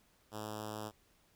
5% pulse tone with notch filter, 107 Hz, A2, 48 cents flat, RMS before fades -43 dBFS, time 0.31-0.92 s, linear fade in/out 50 ms, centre 2100 Hz, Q 1.1, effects pink hiss -70 dBFS RMS until 1.35 s

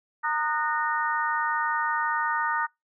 harmonic tone with a mistuned harmonic, 307.2 Hz, D#4, 22 cents flat, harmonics 3 / 4 / 5 / 6, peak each -28 / -29 / -30 / -31 dBFS, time 0.23-2.67 s, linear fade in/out 20 ms, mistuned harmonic 5, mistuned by -68 cents, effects noise-tail reverb RT60 0.2 s tail -26 dB re dry

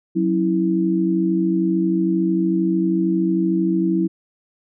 sine tone cluster, 184.9 / 274 / 327.1 Hz, F#3 / C#4 / E4, -1 / -20 / -13 cents, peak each -20 / -27 / -18 dBFS, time 0.15-4.08 s, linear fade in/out 20 ms, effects none

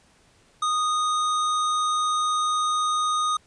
square tone, 1238 Hz, D#6, 9 cents flat, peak -22 dBFS, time 0.62-3.37 s, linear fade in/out 5 ms, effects pink hiss -59 dBFS RMS until 3.46 s + resampled to 22050 Hz

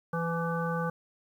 harmonic tone with a mistuned harmonic, 167 Hz, E3, 23 cents sharp, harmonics 1 / 3 / 5 / 7 / 9, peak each -31 / -34 / -38 / -36 / -38 dBFS, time 0.13-0.9 s, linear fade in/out 5 ms, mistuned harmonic 5, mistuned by +23 cents, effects 10-bit

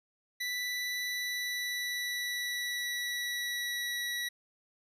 25% pulse tone with pitch glide, 1975.5 to 1934.8 Hz, B6 to B6, 0 to -36 cents, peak -29 dBFS, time 0.4-4.29 s, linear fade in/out 10 ms, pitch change -36 cents, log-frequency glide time 1.05-4.02 s, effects resampled to 32000 Hz

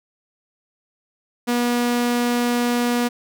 sawtooth tone, 241.4 Hz, B3, 39 cents flat, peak -14 dBFS, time 1.47-3.09 s, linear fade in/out 20 ms, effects none

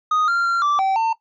triangle tone with pitch steps, 1244 / 1386 / 1377 / 1167 / 771 / 901 Hz, D#6 / F6 / F6 / D6 / G5 / A5, -1 / -14 / -25 / -11 / -29 / +41 cents, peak -14 dBFS, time 0.11-1.13 s, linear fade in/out 5 ms, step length 170 ms, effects noise-tail reverb RT60 0.1 s tail -17 dB re dry + resampled to 16000 Hz

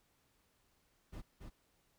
brown noise with echo, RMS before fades -45 dBFS, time 1.12-1.22 s, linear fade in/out 20 ms, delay 280 ms, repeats 1, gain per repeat -3 dB, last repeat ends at 1.5 s, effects pink hiss -75 dBFS RMS until 1.98 s

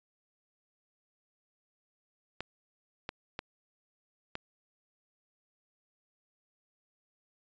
clicks, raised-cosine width 0.3 ms, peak -20 dBFS, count 4, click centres 2.406 / 3.091 / 3.391 / 4.354 s, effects resampled to 16000 Hz

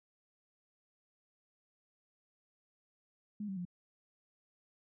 sine tone with pitch steps, 208.5 / 192.3 / 177.36 Hz, G#3 / G3 / F3, +7 / -33 / +27 cents, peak -37 dBFS, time 3.4-3.652 s, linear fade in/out 5 ms, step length 84 ms, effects none

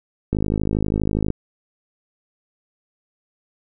click train, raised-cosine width 3 ms, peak -8 dBFS, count 52, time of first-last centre 0.33-1.303 s, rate 52.4 Hz, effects none

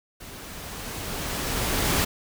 pink noise with level ramp, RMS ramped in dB -42 to -22 dBFS, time 0.2-2.05 s, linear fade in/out 10 ms, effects none

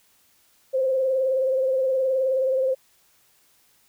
sine tone with vibrato, 525 Hz, C5, 6 cents sharp, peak -19 dBFS, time 0.73-2.75 s, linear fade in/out 20 ms, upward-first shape triangle, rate 19 Hz, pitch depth 49 cents each way, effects white hiss -61 dBFS RMS until 3.88 s

